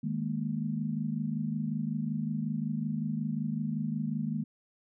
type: chord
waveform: sine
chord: D# suspended fourth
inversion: none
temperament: equal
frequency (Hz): 155.56 / 207.7 / 233.1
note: D#3 / G#3 / A#3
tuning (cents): 0 / 0 / 0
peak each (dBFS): -34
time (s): 0.03-4.44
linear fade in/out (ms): 10
effects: none